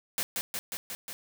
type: noise with echo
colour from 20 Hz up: white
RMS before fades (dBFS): -30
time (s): 0.18-0.23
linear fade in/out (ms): 0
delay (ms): 180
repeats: 5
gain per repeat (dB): -2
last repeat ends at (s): 1.13
effects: none